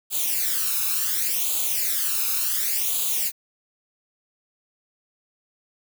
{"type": "noise with flanger", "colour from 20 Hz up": "blue", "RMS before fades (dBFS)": -24, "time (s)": [0.1, 3.32], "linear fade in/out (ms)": 50, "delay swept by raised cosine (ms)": [0.27, 0.78], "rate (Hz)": 0.69, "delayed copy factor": 0.75, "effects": []}